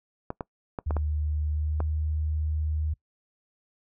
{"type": "clicks", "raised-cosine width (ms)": 1, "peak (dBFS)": -17, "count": 6, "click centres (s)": [0.304, 0.408, 0.788, 0.908, 0.967, 1.804]}
{"type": "tone with pitch glide", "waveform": "sine", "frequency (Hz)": [75.5, 77], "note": ["D2", "D#2"], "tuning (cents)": [48, -17], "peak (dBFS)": -25, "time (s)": [0.86, 2.94], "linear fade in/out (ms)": 10, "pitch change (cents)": 35, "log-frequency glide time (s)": [1.48, 1.87]}
{"effects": ["noise-tail reverb RT60 0.1 s tail -23 dB re dry"]}